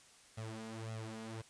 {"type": "tone with flanger", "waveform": "sawtooth", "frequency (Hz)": 111.4, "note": "A2", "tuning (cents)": 22, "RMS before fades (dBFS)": -45, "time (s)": [0.37, 1.42], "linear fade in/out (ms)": 10, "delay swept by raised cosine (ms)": [1.5, 4.3], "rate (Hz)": 1.8, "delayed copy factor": 0.8, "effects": ["white hiss -62 dBFS RMS until 1.49 s", "resampled to 22050 Hz"]}